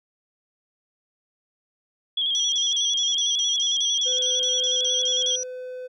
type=tone with vibrato; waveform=sine; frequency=3300 Hz; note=G#7; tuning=12 cents flat; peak=-21 dBFS; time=2.17-5.36 s; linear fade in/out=5 ms; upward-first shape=square; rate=11 Hz; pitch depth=40 cents each way
type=tone bursts; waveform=sine; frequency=5850 Hz; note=F#8; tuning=21 cents flat; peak=-26 dBFS; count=15; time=2.35-5.432 s; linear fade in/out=0 ms; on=170 ms; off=38 ms
type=tone; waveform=triangle; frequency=506 Hz; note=B4; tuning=42 cents sharp; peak=-30 dBFS; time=4.05-5.88 s; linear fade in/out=20 ms
effects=none